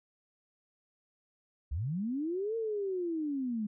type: linear two-way sweep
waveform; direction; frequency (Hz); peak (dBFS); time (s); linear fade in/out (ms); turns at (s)
sine; up then down; 59.4 to 460 to 204.2; -31; 1.71-3.67; 10; 2.56
effects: none